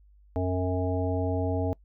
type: harmonic tone with a mistuned harmonic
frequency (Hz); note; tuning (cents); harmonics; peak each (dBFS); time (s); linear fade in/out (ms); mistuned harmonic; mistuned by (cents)
91; F#2; -28; 1 / 3 / 5 / 7 / 9; -28 / -31 / -32 / -33 / -38; 0.36-1.73; 0; 7; +28
effects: noise-tail reverb RT60 0.1 s tail -24 dB re dry + added 50 Hz sine -54 dBFS peak until 1.84 s